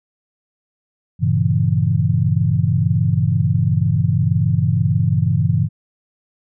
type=chord; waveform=sine; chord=G diminished seventh; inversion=none; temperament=equal; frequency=98 / 116.54 / 138.59 / 164.81 Hz; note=G2 / Bb2 / Db3 / Fb3; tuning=0 / 0 / 0 / 0 cents; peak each=-19 dBFS; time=1.19-5.69 s; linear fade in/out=50 ms; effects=none